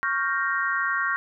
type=chord; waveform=sine; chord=G half-diminished seventh; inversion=second; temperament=equal; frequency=1108.7 / 1396.9 / 1568 / 1864.7 Hz; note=Db6 / F6 / G6 / Bb6; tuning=0 / 0 / 0 / 0 cents; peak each=-28 dBFS; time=0.03-1.16 s; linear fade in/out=0 ms; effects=none

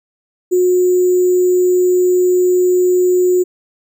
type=tone with sample-and-hold; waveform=sine; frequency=362.5 Hz; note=F#4; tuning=35 cents flat; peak=-9 dBFS; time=0.51-3.44 s; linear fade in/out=20 ms; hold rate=7350 Hz; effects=none

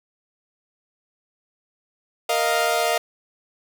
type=chord; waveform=sawtooth; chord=Bb suspended fourth; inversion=none; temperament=equal; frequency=466.2 / 622.3 / 698.5 Hz; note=Bb4 / Eb5 / F5; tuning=0 / 0 / 0 cents; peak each=-22 / -20 / -18 dBFS; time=2.29-2.98 s; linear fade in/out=5 ms; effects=none

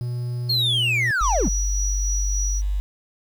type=tone with pitch glide; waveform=triangle; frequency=121.9 to 120.15 Hz; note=B2 to B2; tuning=-22 to -47 cents; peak=-22 dBFS; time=0.01-1.11 s; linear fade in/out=0 ms; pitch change=-25 cents; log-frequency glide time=0.53-0.59 s
type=linear sweep; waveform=triangle; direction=down; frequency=4354 to 125.4 Hz; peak=-17 dBFS; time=0.49-1.49 s; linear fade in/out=10 ms
type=tone with tremolo; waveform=sine; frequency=5830 Hz; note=F#8; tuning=26 cents flat; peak=-24 dBFS; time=1.2-2.62 s; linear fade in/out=50 ms; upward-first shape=sine; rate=3.5 Hz; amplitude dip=30%
type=tone; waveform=sine; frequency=49 Hz; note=G1; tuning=in tune; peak=-20 dBFS; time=1.21-2.8 s; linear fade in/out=0 ms
effects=tanh soft clip ceiling -8 dBFS + 8-bit

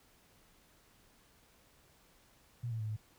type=tone with pitch steps; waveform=sine; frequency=119.7 / 112.7 / 108.3 / 107.6 Hz; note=A#2 / A2 / A2 / A2; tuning=+46 / +42 / -27 / -38 cents; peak=-35 dBFS; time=2.63-2.966 s; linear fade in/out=10 ms; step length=84 ms; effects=pink hiss -66 dBFS RMS until 3.18 s

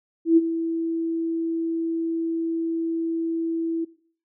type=tone with ADSR envelope; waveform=sine; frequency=329.6 Hz; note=E4; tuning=in tune; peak=-10 dBFS; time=0.25-3.85 s; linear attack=120 ms; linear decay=32 ms; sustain=-13 dB; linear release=12 ms; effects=noise-tail reverb RT60 0.5 s tail -19 dB re dry

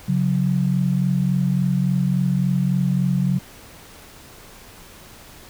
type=tone pair together; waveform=sine; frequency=138.59 / 182.13 Hz; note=C#3 / F#3; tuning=0 / -27 cents; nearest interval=perfect fourth; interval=473 cents; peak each=-20 / -19 dBFS; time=0.08-3.39 s; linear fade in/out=10 ms; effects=pink hiss -44 dBFS RMS until 5.49 s

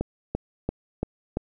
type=click train; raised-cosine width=2 ms; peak=-12 dBFS; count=5; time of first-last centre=0.01-1.371 s; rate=2.94 Hz; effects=none

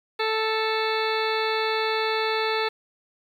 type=harmonic tone; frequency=440 Hz; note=A4; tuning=in tune; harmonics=1 / 2 / 3 / 4 / 5 / 6 / 8 / 9 / 10; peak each=-26 / -29 / -31 / -32 / -33 / -34 / -35 / -36 / -36 dBFS; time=0.19-2.69 s; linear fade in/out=10 ms; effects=9-bit

